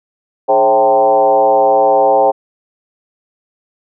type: tone with frequency modulation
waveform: sine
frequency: 659.3 Hz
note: E5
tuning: in tune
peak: -7 dBFS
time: 0.48-2.32 s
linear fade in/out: 20 ms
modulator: 120 Hz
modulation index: 1.8
effects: none